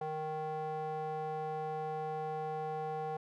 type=tone with band-pass filter; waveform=square; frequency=155.56 Hz; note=D#3; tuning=in tune; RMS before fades=-38 dBFS; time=0.01-3.17 s; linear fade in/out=5 ms; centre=660 Hz; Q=8.9; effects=none